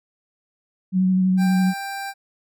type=tone with vibrato; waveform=sine; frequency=186.2 Hz; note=F#3; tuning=11 cents sharp; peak=-15 dBFS; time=0.92-1.74 s; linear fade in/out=50 ms; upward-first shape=square; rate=12 Hz; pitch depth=14 cents each way
type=tone; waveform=25% pulse; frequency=789 Hz; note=G5; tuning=11 cents sharp; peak=-24 dBFS; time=1.37-2.14 s; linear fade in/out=50 ms
effects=none